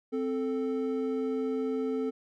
triangle tone pair together, 261.1 / 440 Hz, C4 / A4, -3 / 0 cents, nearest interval major sixth, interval 903 cents, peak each -29 / -29 dBFS, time 0.12-2.11 s, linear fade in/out 20 ms, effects none

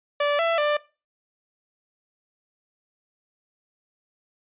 sawtooth tone with pitch steps, 581 / 667 / 592 Hz, D5 / E5 / D5, -19 / +20 / +14 cents, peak -16 dBFS, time 0.2-0.77 s, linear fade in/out 5 ms, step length 190 ms, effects noise-tail reverb RT60 0.3 s tail -19 dB re dry + resampled to 8000 Hz

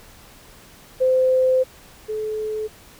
sine tone pair in turn, 516 / 431.3 Hz, C5 / A4, -24 / -35 cents, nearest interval minor third, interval 311 cents, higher first, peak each -14 / -23 dBFS, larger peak first, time 1-1.64 / 2.08-2.68 s, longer first, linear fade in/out 20 ms, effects pink hiss -47 dBFS RMS until 2.99 s

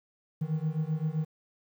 triangle beating tone pair, 152.8 / 160.5 Hz, D#3 / E3, -31 / -46 cents, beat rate 7.7 Hz, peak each -29 dBFS, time 0.41-1.25 s, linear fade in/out 10 ms, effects 10-bit

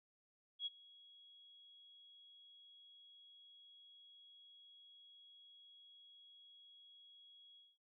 sine tone with ADSR envelope, 3322 Hz, G#7, in tune, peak -37 dBFS, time 0.59-7.78 s, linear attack 71 ms, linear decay 26 ms, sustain -23 dB, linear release 210 ms, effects noise-tail reverb RT60 0.1 s tail -19 dB re dry

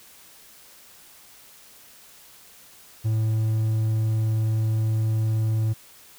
triangle tone, 110.1 Hz, A2, 2 cents sharp, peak -18 dBFS, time 3.04-5.74 s, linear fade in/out 20 ms, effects white hiss -50 dBFS RMS until 6.18 s

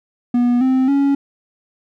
triangle tone with pitch steps, 242.9 / 260.3 / 279 Hz, B3 / C4 / C#4, -29 / -9 / +11 cents, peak -10 dBFS, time 0.34-1.15 s, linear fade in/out 5 ms, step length 270 ms, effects none

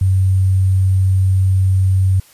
sine tone with sample-and-hold, 94.6 Hz, F#2, 39 cents sharp, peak -10 dBFS, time 0.01-2.2 s, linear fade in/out 5 ms, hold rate 8820 Hz, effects white hiss -47 dBFS RMS until 2.33 s + resampled to 32000 Hz

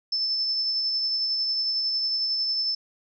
sine tone with tremolo, 5274 Hz, E8, in tune, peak -22 dBFS, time 0.12-2.75 s, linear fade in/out 5 ms, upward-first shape sine, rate 11 Hz, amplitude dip 25%, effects none

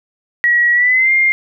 sine tone with pitch glide, 1916 to 2114 Hz, A#6 to C7, +47 to +17 cents, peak -9 dBFS, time 0.44-1.32 s, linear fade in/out 0 ms, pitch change +170 cents, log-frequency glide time 0.73-1.12 s, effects none

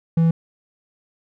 triangle tone, 164.81 Hz, E3, in tune, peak -11 dBFS, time 0.17-0.31 s, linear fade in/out 5 ms, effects none

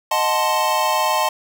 square chord, D# diminished seventh, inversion none, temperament equal, 622.3 / 740 / 880 / 1046.5 Hz, D#5 / F#5 / A5 / C6, 0 / 0 / 0 / 0 cents, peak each -24 / -26 / -21 / -22 dBFS, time 0.11-1.29 s, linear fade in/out 5 ms, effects none

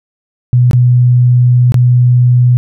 sine tone with dropouts, 123.47 Hz, B2, in tune, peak -4 dBFS, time 0.53-2.57 s, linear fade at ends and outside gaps 0 ms, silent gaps 0.711-0.732 / 1.721-1.743 s, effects none

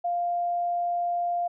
sine tone, 698.5 Hz, F5, in tune, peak -24 dBFS, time 0.04-1.48 s, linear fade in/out 10 ms, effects none

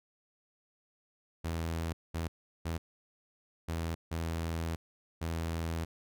sawtooth tone bursts at uneven times, 82.41 Hz, E2, in tune, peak -29 dBFS, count 6, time 1.44-1.93 / 2.14-2.28 / 2.65-2.78 / 3.68-3.95 / 4.11-4.76 / 5.21-5.85 s, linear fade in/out 10 ms, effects none

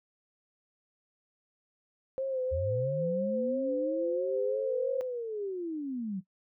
sine tone with vibrato, 523.3 Hz, C5, in tune, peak -29 dBFS, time 2.18-5.01 s, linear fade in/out 0 ms, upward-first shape sine, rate 3 Hz, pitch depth 49 cents each way
sine linear two-way sweep, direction up then down, 73.42 to 513 to 178.3 Hz, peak -32 dBFS, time 2.51-6.21 s, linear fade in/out 20 ms, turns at 5.05 s
effects noise-tail reverb RT60 0.1 s tail -17 dB re dry

